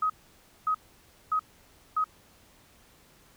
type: tone bursts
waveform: sine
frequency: 1263 Hz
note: D#6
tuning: 26 cents sharp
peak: -23 dBFS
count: 4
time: 0.02-2.042 s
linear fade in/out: 5 ms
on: 78 ms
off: 570 ms
effects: pink hiss -59 dBFS RMS until 3.36 s